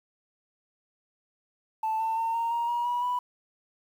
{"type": "tone with pitch steps", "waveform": "sine", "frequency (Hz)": [880, 894.3, 908.9, 923.8, 938.8, 954.1, 969.7, 985.5], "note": ["A5", "A5", "A#5", "A#5", "A#5", "A#5", "B5", "B5"], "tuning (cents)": [0, 28, -44, -16, 12, 40, -32, -4], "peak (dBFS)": -24, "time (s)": [1.83, 3.19], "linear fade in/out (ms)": 5, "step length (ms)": 170, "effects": ["tanh soft clip ceiling -22 dBFS", "9-bit"]}